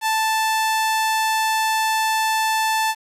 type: tone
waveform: sawtooth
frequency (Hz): 880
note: A5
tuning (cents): 0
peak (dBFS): -14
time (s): 0.01-2.95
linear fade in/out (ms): 50
effects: resampled to 32000 Hz + 8-bit